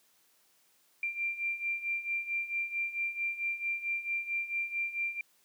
sine beating tone pair, 2368 / 2372.5 Hz, D7 / D7, +14 / +17 cents, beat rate 4.5 Hz, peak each -37 / -33 dBFS, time 1.03-5.21 s, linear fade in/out 2 ms, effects white hiss -68 dBFS RMS until 5.44 s + high-pass 150 Hz 12 dB/octave

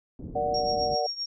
white low-pass noise, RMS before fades -39 dBFS, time 0.19-0.96 s, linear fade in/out 2 ms, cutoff 330 Hz, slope 24 dB/octave
sine chord, Bb augmented, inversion none, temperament equal, 466.2 / 587.3 / 740 Hz, Bb4 / D5 / F#5, 0 / 0 / 0 cents, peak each -31 / -29 / -27 dBFS, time 0.35-1.07 s, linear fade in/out 10 ms
sine tone with tremolo, 5560 Hz, F8, 9 cents flat, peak -27 dBFS, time 0.54-1.26 s, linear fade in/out 5 ms, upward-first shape triangle, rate 7.7 Hz, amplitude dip 85%
effects none

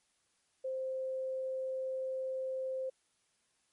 sine tone, 523.3 Hz, C5, in tune, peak -34 dBFS, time 0.64-2.9 s, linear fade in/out 10 ms, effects white hiss -75 dBFS RMS until 3.72 s + MP3 48 kbps

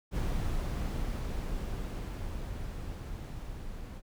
brown noise with level ramp, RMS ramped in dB -31 to -42 dBFS, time 0.11-4.02 s, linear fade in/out 50 ms, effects none

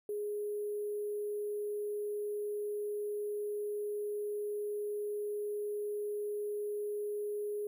sine tone with sample-and-hold, 415.3 Hz, G#4, in tune, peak -34 dBFS, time 0.09-7.67 s, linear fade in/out 2 ms, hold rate 11025 Hz, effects none

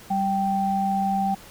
sine tone pair together, 195.3 / 781.2 Hz, G3 / G5, -6 / -6 cents, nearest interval 2 octaves, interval 2400 cents, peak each -25 / -22 dBFS, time 0.1-1.35 s, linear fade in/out 10 ms, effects pink hiss -46 dBFS RMS until 1.5 s

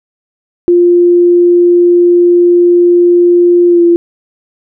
sine tone with pitch glide, 350 to 343 Hz, F4 to F4, +4 to -31 cents, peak -3 dBFS, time 0.68-3.96 s, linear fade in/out 0 ms, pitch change -35 cents, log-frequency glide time 3.68-3.82 s, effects none

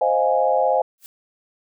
sine chord, F minor seventh, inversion second, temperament equal, 523.3 / 622.3 / 698.5 / 830.6 Hz, C5 / Eb5 / F5 / Ab5, 0 / 0 / 0 / 0 cents, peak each -20 / -22 / -22 / -21 dBFS, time 0.01-0.82 s, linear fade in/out 5 ms
blue noise with exponential growth, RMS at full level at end -36 dBFS, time 0.98-1.06 s, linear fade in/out 0 ms, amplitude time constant 17 ms
effects none

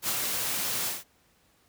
white noise with ADSR envelope, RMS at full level -27 dBFS, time 0.02-1.04 s, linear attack 65 ms, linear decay 43 ms, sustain -3 dB, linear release 170 ms, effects pink hiss -65 dBFS RMS until 1.68 s + high-pass 60 Hz 12 dB/octave

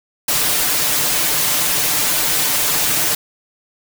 white noise with comb filter, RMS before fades -17 dBFS, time 0.28-3.15 s, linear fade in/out 5 ms, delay 6.7 ms, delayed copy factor +0.8, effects none

